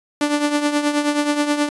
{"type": "tone with tremolo", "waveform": "sawtooth", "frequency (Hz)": 293.7, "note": "D4", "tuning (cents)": 0, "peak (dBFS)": -10, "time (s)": [0.21, 1.69], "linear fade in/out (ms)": 2, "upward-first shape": "triangle", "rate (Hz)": 9.4, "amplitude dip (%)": 70, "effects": ["resampled to 24000 Hz"]}